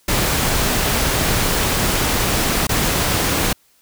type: noise with dropouts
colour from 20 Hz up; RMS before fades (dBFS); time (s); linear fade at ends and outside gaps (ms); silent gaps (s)
pink; -18; 0.08-3.53; 5; 2.67-2.691
effects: white hiss -57 dBFS RMS until 3.81 s